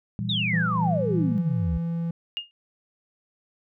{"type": "chord", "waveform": "sine", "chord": "E diminished", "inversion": "second", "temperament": "equal", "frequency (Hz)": [116.54, 164.81, 196], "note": ["Bb2", "E3", "G3"], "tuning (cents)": [0, 0, 0], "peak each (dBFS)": [-29, -32, -30], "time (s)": [0.19, 1.38], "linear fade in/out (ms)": 0}
{"type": "exponential sweep", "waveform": "sine", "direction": "down", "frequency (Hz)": [3879, 65.41], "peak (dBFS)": -24, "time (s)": [0.29, 1.78], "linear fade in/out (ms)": 5}
{"type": "tone", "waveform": "triangle", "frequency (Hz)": 167.8, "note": "E3", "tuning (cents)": 31, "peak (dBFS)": -23, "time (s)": [0.53, 2.11], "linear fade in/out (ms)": 5}
{"type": "tone with exponential decay", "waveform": "sine", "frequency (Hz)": 2836, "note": "F7", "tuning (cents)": 26, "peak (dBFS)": -23, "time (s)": [2.37, 2.51], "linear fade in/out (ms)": 0, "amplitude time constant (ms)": 29}
{"effects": []}